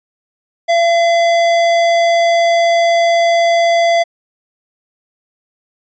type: tone with hard clipping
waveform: triangle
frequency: 679 Hz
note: F5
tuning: 49 cents flat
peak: -11 dBFS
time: 0.68-4.04 s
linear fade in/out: 20 ms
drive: 18 dB
effects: resampled to 16000 Hz